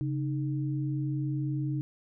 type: tone pair together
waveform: sine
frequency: 136.99 / 307.2 Hz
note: C#3 / D#4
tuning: -20 / -22 cents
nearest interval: octave + major second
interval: 1398 cents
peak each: -29 / -34 dBFS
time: 0.01-1.81 s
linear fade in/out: 0 ms
effects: none